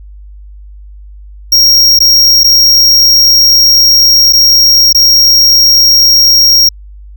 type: tone with dropouts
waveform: square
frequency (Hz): 5588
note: F8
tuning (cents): 0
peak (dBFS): -3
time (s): 1.52-6.69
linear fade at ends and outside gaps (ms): 5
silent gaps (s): 1.99-2.003 / 2.435-2.442 / 4.326-4.332 / 4.928-4.947
effects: added 50 Hz sine -28 dBFS peak until 7.16 s